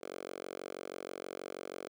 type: tone with high-pass filter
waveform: 5% pulse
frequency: 46.25 Hz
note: F#1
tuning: in tune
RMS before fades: -44 dBFS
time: 0.01-1.89 s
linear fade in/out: 20 ms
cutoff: 440 Hz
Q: 1.9
effects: none